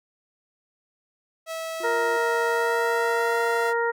sawtooth tone with pitch glide, 650 to 684.7 Hz, E5 to F5, -24 to -34 cents, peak -26 dBFS, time 1.46-3.74 s, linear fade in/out 50 ms, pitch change +90 cents, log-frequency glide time 2.46-3.43 s
triangle tone, 350.5 Hz, F4, 6 cents sharp, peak -34 dBFS, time 1.8-2.17 s, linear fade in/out 5 ms
harmonic tone, 467 Hz, A#4, 3 cents sharp, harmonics 1 / 2 / 3 / 4, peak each -24 / -27 / -29 / -30 dBFS, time 1.83-3.92 s, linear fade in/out 20 ms
effects none

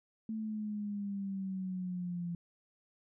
sine exponential sweep, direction down, 221.5 to 171.2 Hz, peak -35 dBFS, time 0.29-2.35 s, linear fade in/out 2 ms, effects none

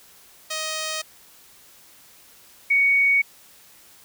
5% pulse / sine tone pair in turn, 627 / 2234 Hz, D#5 / C#7, +13 / +13 cents, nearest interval octave + minor seventh, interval 2200 cents, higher second, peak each -15 / -15 dBFS, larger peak neither, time 0.5-1.02 / 2.7-3.22 s, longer neither, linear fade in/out 10 ms, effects white hiss -51 dBFS RMS until 4.04 s

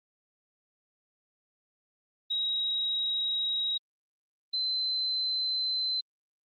sine tone pair in turn, 3818 / 4067 Hz, A#7 / C8, +41 / -50 cents, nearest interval minor second, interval 109 cents, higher second, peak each -27 dBFS, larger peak neither, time 2.3-3.78 / 4.53-6.01 s, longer neither, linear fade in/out 10 ms, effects Opus 24 kbps

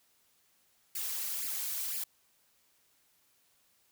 blue noise with flanger, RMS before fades -36 dBFS, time 0.95-2.04 s, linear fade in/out 5 ms, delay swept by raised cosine 0.4 to 5.2 ms, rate 2 Hz, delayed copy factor +0.95, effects white hiss -70 dBFS RMS until 3.91 s

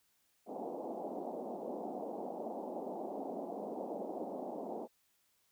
white band-pass noise, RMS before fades -42 dBFS, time 0.46-4.88 s, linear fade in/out 50 ms, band 200 to 800 Hz, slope 48 dB/octave, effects white hiss -75 dBFS RMS until 5.51 s

